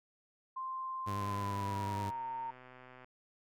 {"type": "tone with pitch glide", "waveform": "sine", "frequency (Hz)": [1047, 916.7], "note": ["C6", "A#5"], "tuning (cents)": [1, -29], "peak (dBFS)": -37, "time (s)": [0.56, 2.51], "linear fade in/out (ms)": 10, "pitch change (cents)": -230, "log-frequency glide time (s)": [1.11, 2.24]}
{"type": "tone with vibrato", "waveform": "sawtooth", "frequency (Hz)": 100.3, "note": "G2", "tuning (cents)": 40, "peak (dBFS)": -33, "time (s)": [1.06, 2.11], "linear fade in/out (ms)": 20, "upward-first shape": "triangle", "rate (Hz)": 9.8, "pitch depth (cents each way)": 36}
{"type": "click train", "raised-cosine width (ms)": 0.5, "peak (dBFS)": -39, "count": 234, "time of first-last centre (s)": [1.21, 3.045], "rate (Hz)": 127}
{"effects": []}